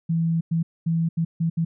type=tone bursts at uneven times; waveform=sine; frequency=165.1 Hz; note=E3; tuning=3 cents sharp; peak=-19 dBFS; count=6; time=0.09-0.41 / 0.51-0.63 / 0.86-1.09 / 1.17-1.25 / 1.4-1.5 / 1.57-1.65 s; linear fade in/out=10 ms; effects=none